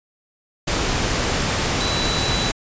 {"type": "tone in noise", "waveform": "sine", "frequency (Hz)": 3951, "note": "B7", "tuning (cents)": 0, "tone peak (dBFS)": -25, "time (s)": [1.8, 2.5], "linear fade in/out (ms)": 10, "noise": "pink", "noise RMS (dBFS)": -21, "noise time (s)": [0.67, 2.52], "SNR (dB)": -7, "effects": ["resampled to 16000 Hz"]}